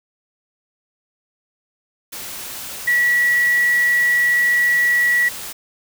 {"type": "tone in noise", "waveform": "sine", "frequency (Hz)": 1937, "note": "B6", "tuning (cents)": -34, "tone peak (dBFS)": -13, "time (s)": [2.87, 5.29], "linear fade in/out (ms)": 10, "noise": "white", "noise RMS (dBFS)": -31, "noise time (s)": [2.12, 5.53], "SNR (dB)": 15, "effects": []}